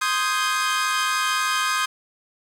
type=chord; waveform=sawtooth; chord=Ab major seventh; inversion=first; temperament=equal; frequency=1046.5 / 1244.5 / 1568 / 1661.2 Hz; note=C6 / Eb6 / G6 / Ab6; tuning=0 / 0 / 0 / 0 cents; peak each=-23 / -20 / -23 / -26 dBFS; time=0.01-1.86 s; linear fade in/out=10 ms; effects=low-pass 11000 Hz 12 dB/octave + 8-bit